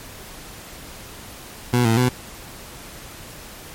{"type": "tone with pitch steps", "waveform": "20% pulse", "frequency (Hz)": [122.4, 113.3, 125.2], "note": ["B2", "A#2", "B2"], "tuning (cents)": [-15, -49, 24], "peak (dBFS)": -10, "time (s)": [1.73, 2.09], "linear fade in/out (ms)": 5, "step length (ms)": 120, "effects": ["pink hiss -39 dBFS RMS until 3.74 s", "MP3 64 kbps"]}